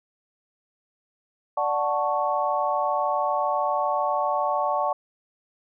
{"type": "chord", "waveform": "sine", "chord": "D major seventh", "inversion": "none", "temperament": "equal", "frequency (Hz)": [587.3, 740, 880, 1108.7], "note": ["D5", "F#5", "A5", "C#6"], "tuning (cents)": [0, 0, 0, 0], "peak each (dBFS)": -27, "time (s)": [1.57, 4.93], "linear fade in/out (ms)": 5, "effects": []}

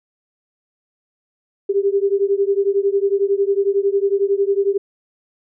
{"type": "beating tone pair", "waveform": "sine", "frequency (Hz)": [392.8, 403.8], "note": ["G4", "G#4"], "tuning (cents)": [4, -49], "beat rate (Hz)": 11, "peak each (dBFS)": [-17, -18], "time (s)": [1.69, 4.78], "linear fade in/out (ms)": 10, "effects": []}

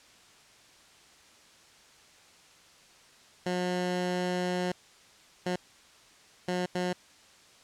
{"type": "tone bursts at uneven times", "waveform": "15% pulse", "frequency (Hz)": 180.1, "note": "F#3", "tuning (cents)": -46, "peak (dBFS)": -22, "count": 4, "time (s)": [[3.46, 4.72], [5.46, 5.56], [6.48, 6.66], [6.75, 6.93]], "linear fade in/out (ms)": 5, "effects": ["white hiss -57 dBFS RMS until 7.63 s", "low-pass 7000 Hz 12 dB/octave"]}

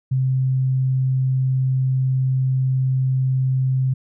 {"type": "tone", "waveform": "sine", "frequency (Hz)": 130.81, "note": "C3", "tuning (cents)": 0, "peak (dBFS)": -16, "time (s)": [0.11, 3.94], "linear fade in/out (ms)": 10, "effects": []}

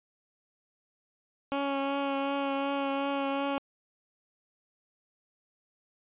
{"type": "tone with vibrato", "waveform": "15% pulse", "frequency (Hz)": 277.2, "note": "C#4", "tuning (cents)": 0, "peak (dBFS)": -22, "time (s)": [1.52, 3.58], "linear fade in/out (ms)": 0, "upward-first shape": "triangle", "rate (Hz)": 2.7, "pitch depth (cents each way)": 20, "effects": ["resampled to 8000 Hz"]}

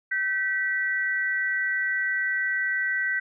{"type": "tone pair together", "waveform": "sine", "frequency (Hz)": [1539.9, 1951], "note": ["G6", "B6"], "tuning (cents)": [-31, -22], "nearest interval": "major third", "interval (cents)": 409, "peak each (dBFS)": -26, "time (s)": [0.11, 3.2], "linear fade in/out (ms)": 10, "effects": []}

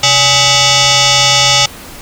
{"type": "tone with frequency modulation", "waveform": "sine", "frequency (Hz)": 1275, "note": "D#6", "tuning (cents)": 42, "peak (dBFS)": -6, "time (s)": [0.03, 1.66], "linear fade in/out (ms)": 5, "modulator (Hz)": 703, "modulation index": 7.7, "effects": ["pink hiss -31 dBFS RMS until 2.01 s"]}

